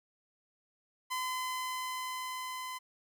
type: tone with level ramp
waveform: sawtooth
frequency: 1021 Hz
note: C6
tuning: 43 cents flat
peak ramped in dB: -29 to -35 dBFS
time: 1.1-2.79 s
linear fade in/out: 20 ms
effects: none